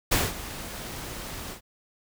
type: noise with ADSR envelope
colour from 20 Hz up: pink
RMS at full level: -21 dBFS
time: 0.11-1.61 s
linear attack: 12 ms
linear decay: 200 ms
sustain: -16 dB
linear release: 100 ms
effects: none